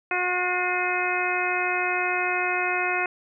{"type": "harmonic tone with a mistuned harmonic", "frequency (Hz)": 361.3, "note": "F#4", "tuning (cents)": -41, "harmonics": [1, 2, 3, 4, 5, 6, 7], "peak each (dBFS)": [-31, -29, -32, -29, -33, -31, -28], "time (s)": [0.11, 3.06], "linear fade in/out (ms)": 2, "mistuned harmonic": 6, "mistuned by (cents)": -48, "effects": []}